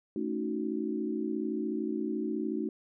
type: chord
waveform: sine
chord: D# half-diminished seventh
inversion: second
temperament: equal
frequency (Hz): 220 / 277.2 / 311.1 / 370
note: A3 / C#4 / D#4 / F#4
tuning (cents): 0 / 0 / 0 / 0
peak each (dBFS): -35 / -38 / -34 / -36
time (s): 0.16-2.69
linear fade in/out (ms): 2
effects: none